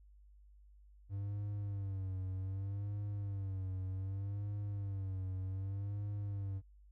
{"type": "tone with vibrato", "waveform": "triangle", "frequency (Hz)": 98, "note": "G2", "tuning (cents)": 0, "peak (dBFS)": -35, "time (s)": [1.09, 6.62], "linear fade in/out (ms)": 50, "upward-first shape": "sine", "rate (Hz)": 0.65, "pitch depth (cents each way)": 78, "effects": ["added 50 Hz sine -58 dBFS peak until 6.91 s"]}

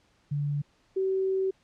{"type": "tone pair in turn", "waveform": "sine", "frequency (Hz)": [144.8, 381.7], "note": ["D3", "G4"], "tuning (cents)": [-24, -46], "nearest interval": "octave + perfect fourth", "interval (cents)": 1678, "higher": "second", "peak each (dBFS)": [-26, -24], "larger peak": "second", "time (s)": [[0.31, 0.62], [0.96, 1.51]], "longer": "second", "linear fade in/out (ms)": 10, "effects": ["pink hiss -66 dBFS RMS until 1.63 s", "low-pass 6000 Hz 12 dB/octave"]}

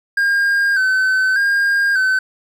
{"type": "tone with vibrato", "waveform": "triangle", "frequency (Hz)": 1568, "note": "G6", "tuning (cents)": 0, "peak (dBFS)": -11, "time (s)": [0.17, 2.19], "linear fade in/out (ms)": 5, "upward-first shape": "square", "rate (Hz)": 0.84, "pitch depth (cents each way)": 49, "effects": []}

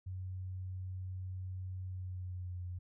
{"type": "tone with pitch glide", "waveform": "sine", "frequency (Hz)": [92.8, 89.64], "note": ["F#2", "F2"], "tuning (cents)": [6, 46], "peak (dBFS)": -39, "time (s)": [0.06, 2.79], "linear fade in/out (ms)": 10, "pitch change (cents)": -60, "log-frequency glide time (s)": [1.86, 2.66], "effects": []}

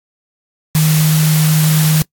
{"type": "tone in noise", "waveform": "sine", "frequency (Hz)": 155.56, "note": "D#3", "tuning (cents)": 0, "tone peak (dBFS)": -9, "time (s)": [0.75, 2.02], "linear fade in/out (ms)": 0, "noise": "white", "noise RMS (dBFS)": -19, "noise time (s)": [0.75, 2.02], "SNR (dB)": 7, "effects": ["noise-tail reverb RT60 0.1 s tail -24 dB re dry", "AAC 64 kbps"]}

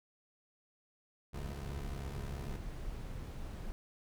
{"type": "tone with pitch glide", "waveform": "25% pulse", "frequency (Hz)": [69.7, 69.26], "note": ["C#2", "C#2"], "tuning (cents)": [10, -1], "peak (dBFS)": -38, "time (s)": [1.33, 2.57], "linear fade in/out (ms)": 10, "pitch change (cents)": -11, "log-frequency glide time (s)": [1.58, 2.33]}
{"type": "noise", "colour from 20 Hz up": "brown", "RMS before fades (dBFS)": -43, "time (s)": [1.35, 3.72], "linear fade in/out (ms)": 0}
{"effects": []}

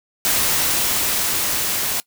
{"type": "noise with level ramp", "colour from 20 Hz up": "white", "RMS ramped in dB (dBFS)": [-18, -22], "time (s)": [0.25, 2], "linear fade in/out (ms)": 0, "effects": ["noise-tail reverb RT60 0.1 s tail -21 dB re dry"]}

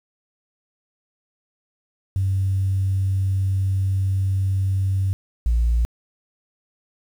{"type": "tone pair in turn", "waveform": "sine", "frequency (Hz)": [96.1, 58.01], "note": ["G2", "A#1"], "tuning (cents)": [-34, -8], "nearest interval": "major sixth", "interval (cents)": 874, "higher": "first", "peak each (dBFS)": [-17, -14], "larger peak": "second", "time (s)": [[2.16, 5.13], [5.46, 5.85]], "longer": "first", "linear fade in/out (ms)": 0, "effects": ["tanh soft clip ceiling -13 dBFS", "8-bit"]}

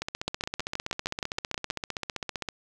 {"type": "two click trains", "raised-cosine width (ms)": 0.2, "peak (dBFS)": [-12, -14], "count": [10, 39], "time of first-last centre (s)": [[0.28, 1.702], [0.02, 2.488]], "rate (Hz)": [6.33, 15.4], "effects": []}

